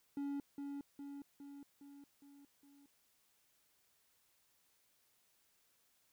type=tone with echo; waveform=triangle; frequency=282 Hz; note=C#4; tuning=30 cents sharp; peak=-36 dBFS; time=0.17-0.4 s; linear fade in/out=2 ms; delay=410 ms; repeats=6; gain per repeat=-4 dB; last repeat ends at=2.86 s; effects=white hiss -75 dBFS RMS until 6.12 s